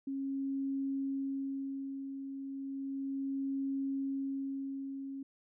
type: tone with tremolo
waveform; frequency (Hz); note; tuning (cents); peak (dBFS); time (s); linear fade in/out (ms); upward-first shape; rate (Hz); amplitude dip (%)
sine; 272.5; C#4; -29; -32; 0.07-5.23; 5; sine; 0.34; 55
effects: none